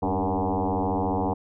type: tone with frequency modulation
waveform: sine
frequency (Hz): 277.2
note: C#4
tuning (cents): 0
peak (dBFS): -22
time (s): 0.02-1.34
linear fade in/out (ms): 10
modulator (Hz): 94.6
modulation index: 6.9
effects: none